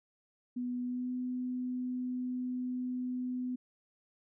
sine tone with pitch glide, 246.8 to 251.1 Hz, B3 to B3, -1 to +29 cents, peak -33 dBFS, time 0.56-3.56 s, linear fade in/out 10 ms, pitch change +30 cents, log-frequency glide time 0.82-1.12 s, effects none

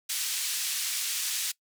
white band-pass noise, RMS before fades -31 dBFS, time 0.09-1.52 s, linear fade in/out 10 ms, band 2500 to 10000 Hz, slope 12 dB/octave, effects noise-tail reverb RT60 0.1 s tail -21 dB re dry

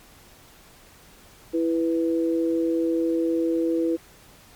sine tone pair together, 330.6 / 493.9 Hz, E4 / B4, +5 / 0 cents, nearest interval perfect fifth, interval 695 cents, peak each -21 / -26 dBFS, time 1.53-3.97 s, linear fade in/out 20 ms, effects pink hiss -51 dBFS RMS until 4.55 s + MP3 96 kbps

